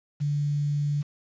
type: tone with quantisation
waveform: sine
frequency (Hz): 145.7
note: D3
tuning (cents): -13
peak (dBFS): -23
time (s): 0.2-1.03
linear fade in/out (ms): 20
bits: 8
effects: resampled to 16000 Hz